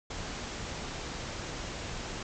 pink low-pass noise, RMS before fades -39 dBFS, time 0.1-2.23 s, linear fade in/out 5 ms, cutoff 7600 Hz, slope 96 dB/octave, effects none

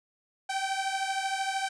sawtooth beating tone pair, 770 / 783 Hz, G5 / G5, -31 / -2 cents, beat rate 13 Hz, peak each -27 / -29 dBFS, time 0.49-1.69 s, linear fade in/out 10 ms, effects resampled to 22050 Hz

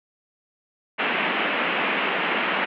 white band-pass noise, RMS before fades -24 dBFS, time 0.98-2.66 s, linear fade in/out 20 ms, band 180 to 2900 Hz, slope 48 dB/octave, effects none

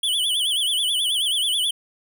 square tone with vibrato, 3200 Hz, G7, 35 cents sharp, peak -20 dBFS, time 0.03-1.71 s, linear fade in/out 5 ms, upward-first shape sine, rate 9.3 Hz, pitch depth 150 cents each way, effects none

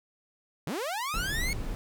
sawtooth linear sweep, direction up, 123.47 to 2223 Hz, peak -27 dBFS, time 0.67-1.53 s, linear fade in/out 0 ms
brown noise, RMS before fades -33 dBFS, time 1.14-1.75 s, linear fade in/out 0 ms
effects none

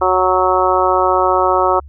harmonic tone, 185 Hz, F#3, in tune, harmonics 2 / 3 / 4 / 5 / 6 / 7, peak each -18 / -18 / -18 / -18 / -18 / -18 dBFS, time 0.01-1.8 s, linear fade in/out 10 ms, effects added 71 Hz sine -33 dBFS peak until 1.88 s

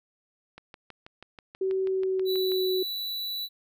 click train, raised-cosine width 0.3 ms, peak -28 dBFS, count 13, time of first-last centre 0.58-2.519 s, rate 6.19 Hz
sine tone with pitch glide, 380.7 to 372.6 Hz, F#4 to F#4, +49 to +12 cents, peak -24 dBFS, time 1.61-2.83 s, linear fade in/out 5 ms, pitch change -37 cents, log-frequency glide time 1.83-2.68 s
square tone, 3951 Hz, B7, in tune, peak -31 dBFS, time 2.25-3.49 s, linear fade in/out 50 ms
effects none

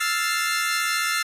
sawtooth chord, F major seventh, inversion third, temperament equal, 1318.5 / 1396.9 / 1760 / 2093 Hz, E6 / F6 / A6 / C7, 0 / 0 / 0 / 0 cents, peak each -24 dBFS, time 0-1.23 s, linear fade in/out 10 ms, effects resampled to 32000 Hz

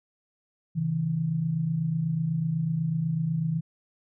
sine tone pair together, 134.4 / 162.47 Hz, C3 / E3, +47 / -25 cents, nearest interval minor third, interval 328 cents, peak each -31 / -25 dBFS, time 0.75-3.61 s, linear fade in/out 20 ms, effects none

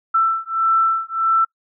sine beating tone pair, 1332 / 1333.6 Hz, E6 / E6, +18 / +20 cents, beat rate 1.6 Hz, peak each -18 dBFS, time 0.14-1.45 s, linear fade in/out 10 ms, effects noise-tail reverb RT60 0.1 s tail -26 dB re dry

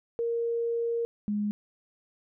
sine tone pair in turn, 466.2 / 207.7 Hz, A#4 / G#3, 0 / 0 cents, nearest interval octave + major second, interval 1400 cents, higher first, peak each -26 dBFS, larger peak neither, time 0.19-1.05 / 1.28-1.51 s, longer first, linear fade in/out 0 ms, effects none

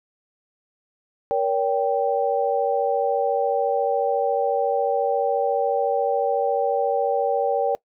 sine chord, G diminished, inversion first, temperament just, 470.4 / 564.5 / 784 Hz, Bb4 / Db5 / G5, +16 / +31 / 0 cents, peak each -23 dBFS, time 1.31-7.75 s, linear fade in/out 0 ms, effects noise-tail reverb RT60 0.1 s tail -22 dB re dry

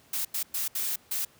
blue noise bursts at uneven times, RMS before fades -30 dBFS, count 5, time 0.13-0.25 / 0.34-0.43 / 0.54-0.68 / 0.75-0.96 / 1.11-1.25 s, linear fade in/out 5 ms, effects pink hiss -59 dBFS RMS until 1.39 s + high-pass 80 Hz 12 dB/octave

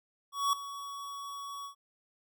square tone with ADSR envelope, 1124 Hz, C#6, 24 cents sharp, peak -25 dBFS, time 0.32-1.75 s, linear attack 210 ms, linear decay 3 ms, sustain -15 dB, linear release 100 ms, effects none

